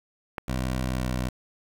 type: click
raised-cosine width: 0.5 ms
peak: -15 dBFS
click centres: 0.382 s
type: tone with pitch glide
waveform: 15% pulse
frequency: 63.7 to 62.71 Hz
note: C2 to B1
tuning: -46 to +27 cents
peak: -20 dBFS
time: 0.48-1.29 s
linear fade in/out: 5 ms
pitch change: -27 cents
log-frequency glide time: 0.93-1.04 s
effects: 7-bit